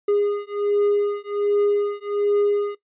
triangle beating tone pair, 409.1 / 410.4 Hz, G#4 / G#4, -26 / -21 cents, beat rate 1.3 Hz, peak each -20 / -20 dBFS, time 0.08-2.75 s, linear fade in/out 5 ms, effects noise-tail reverb RT60 0.1 s tail -17 dB re dry + resampled to 8000 Hz

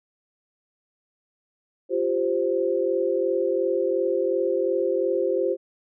sine chord, F suspended second, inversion none, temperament equal, 349.2 / 392 / 523.3 Hz, F4 / G4 / C5, 0 / 0 / 0 cents, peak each -26 / -25 / -24 dBFS, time 1.89-5.57 s, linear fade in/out 50 ms, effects none

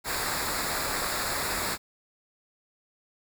pink noise with comb filter, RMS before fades -30 dBFS, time 0.04-1.78 s, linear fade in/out 50 ms, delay 0.33 ms, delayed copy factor -0.7, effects none

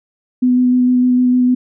sine tone with vibrato, 250 Hz, B3, 21 cents sharp, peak -9 dBFS, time 0.42-1.55 s, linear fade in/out 10 ms, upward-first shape square, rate 6.6 Hz, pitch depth 9 cents each way, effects none

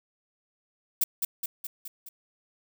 violet noise with echo, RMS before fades -23 dBFS, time 1.01-1.04 s, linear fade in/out 5 ms, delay 210 ms, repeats 5, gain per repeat -4 dB, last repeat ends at 2.09 s, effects none

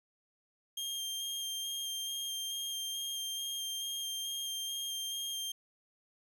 sawtooth tone with vibrato, 3200 Hz, G7, 35 cents sharp, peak -33 dBFS, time 0.77-5.52 s, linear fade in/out 5 ms, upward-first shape square, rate 2.3 Hz, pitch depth 10 cents each way, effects 11-bit

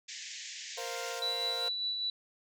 white band-pass noise, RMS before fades -44 dBFS, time 0.08-1.2 s, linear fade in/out 10 ms, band 1700 to 7300 Hz, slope 96 dB/octave
sawtooth chord, Bb suspended second, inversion none, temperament equal, 466.2 / 523.3 / 698.5 Hz, Bb4 / C5 / F5, 0 / 0 / 0 cents, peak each -38 dBFS, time 0.77-1.69 s, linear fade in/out 10 ms
sine tone with tremolo, 3951 Hz, B7, in tune, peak -30 dBFS, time 1.22-2.1 s, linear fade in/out 2 ms, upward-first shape sine, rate 5 Hz, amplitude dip 35%
effects none

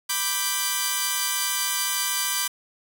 5% pulse chord, G major, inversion first, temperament equal, 987.8 / 1174.7 / 1568 Hz, B5 / D6 / G6, 0 / 0 / 0 cents, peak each -16 dBFS, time 0.09-2.48 s, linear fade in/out 10 ms, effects 8-bit

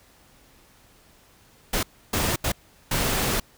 pink noise bursts at uneven times, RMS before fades -24 dBFS, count 4, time 1.73-1.83 / 2.13-2.36 / 2.44-2.52 / 2.91-3.4 s, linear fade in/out 5 ms, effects pink hiss -56 dBFS RMS until 3.57 s

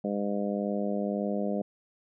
harmonic tone, 101.8 Hz, G#2, 34 cents flat, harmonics 2 / 3 / 4 / 5 / 6 / 7, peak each -30 / -37 / -37 / -35 / -35 / -41 dBFS, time 0.04-1.62 s, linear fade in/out 5 ms, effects none

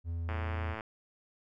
triangle tone with vibrato, 83.6 Hz, E2, 25 cents sharp, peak -31 dBFS, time 0.04-0.76 s, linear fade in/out 50 ms, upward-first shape sine, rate 2.5 Hz, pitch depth 13 cents each way
click train, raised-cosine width 0.5 ms, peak -24 dBFS, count 58, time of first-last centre 0.29-0.808 s, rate 110 Hz
effects none

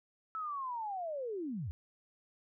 sine linear sweep, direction down, 1318.5 to 69.3 Hz, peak -36 dBFS, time 0.35-1.71 s, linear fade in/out 0 ms, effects none

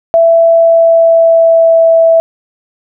sine tone with pitch glide, 665 to 658.1 Hz, E5 to E5, +15 to -3 cents, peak -3 dBFS, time 0.14-2.2 s, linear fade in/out 0 ms, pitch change -18 cents, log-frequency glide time 0.48-1.88 s, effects none

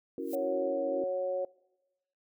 violet noise with exponential growth, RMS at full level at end -41 dBFS, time 0.18-0.35 s, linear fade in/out 2 ms, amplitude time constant 35 ms
sine chord, F# dominant seventh, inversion second, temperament equal, 277.2 / 329.6 / 370 / 466.2 Hz, C#4 / E4 / F#4 / A#4, 0 / 0 / 0 / 0 cents, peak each -39 dBFS, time 0.18-1.04 s, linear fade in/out 2 ms
harmonic tone, 184 Hz, F#3, 9 cents flat, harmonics 2 / 3 / 4, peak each -40 / -30 / -42 dBFS, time 0.33-1.45 s, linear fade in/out 5 ms
effects noise-tail reverb RT60 1.0 s tail -22 dB re dry

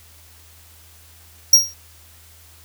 45% pulse tone with exponential decay, 5630 Hz, F8, 13 cents sharp, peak -4 dBFS, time 1.53-1.74 s, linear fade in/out 5 ms, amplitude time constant 45 ms, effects added 81 Hz sine -49 dBFS peak until 2.64 s + white hiss -49 dBFS RMS until 2.64 s

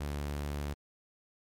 sawtooth tone, 72.5 Hz, D2, 22 cents flat, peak -30 dBFS, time 0-0.74 s, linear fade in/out 10 ms, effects MP3 64 kbps

